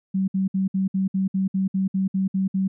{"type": "tone bursts", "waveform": "sine", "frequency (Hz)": 191.2, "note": "G3", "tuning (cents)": -43, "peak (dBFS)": -19, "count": 13, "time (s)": [0.14, 2.68], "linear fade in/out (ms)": 10, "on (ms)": 140, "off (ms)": 60, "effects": []}